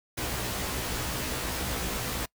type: noise with comb filter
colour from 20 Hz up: pink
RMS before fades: -32 dBFS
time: 0.17-2.26 s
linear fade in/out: 10 ms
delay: 16 ms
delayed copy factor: +0.95
effects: noise-tail reverb RT60 0.1 s tail -24 dB re dry